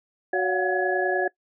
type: tone cluster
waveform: sine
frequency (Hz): 369.8 / 565 / 710 / 740 / 1689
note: F#4 / C#5 / F5 / F#5 / G#6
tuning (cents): -1 / +33 / +28 / 0 / +29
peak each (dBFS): -25 / -29 / -29 / -30 / -26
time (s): 0.33-1.28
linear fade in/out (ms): 5
effects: noise-tail reverb RT60 0.1 s tail -22 dB re dry